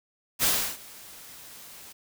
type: noise with ADSR envelope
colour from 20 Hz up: white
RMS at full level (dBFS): -22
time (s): 0.39-1.93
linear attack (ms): 46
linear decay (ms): 330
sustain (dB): -24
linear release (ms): 13
effects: none